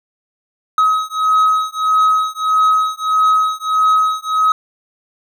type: beating tone pair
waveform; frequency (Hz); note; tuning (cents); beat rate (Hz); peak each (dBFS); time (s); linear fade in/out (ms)
triangle; 1271 / 1272.6; D#6 / D#6; +36 / +39; 1.6; -13; 0.78-4.52; 2
effects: none